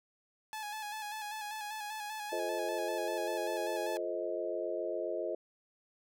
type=tone with vibrato; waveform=sawtooth; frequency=849 Hz; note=G#5; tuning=38 cents sharp; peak=-35 dBFS; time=0.53-3.97 s; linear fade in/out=0 ms; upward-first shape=square; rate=5.1 Hz; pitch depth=36 cents each way
type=chord; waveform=sine; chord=F dominant seventh; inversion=none; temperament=just; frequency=349.2 / 436.5 / 523.8 / 628.6 Hz; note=F4 / A4 / C5 / Eb5; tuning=0 / -14 / +2 / +18 cents; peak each=-39 / -40 / -40 / -37 dBFS; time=2.32-5.35 s; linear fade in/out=5 ms
effects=none